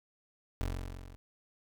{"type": "tone with level ramp", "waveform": "25% pulse", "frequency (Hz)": 45.07, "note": "F#1", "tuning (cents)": -45, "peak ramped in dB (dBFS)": [-27, -46], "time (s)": [0.61, 1.16], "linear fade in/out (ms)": 0, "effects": []}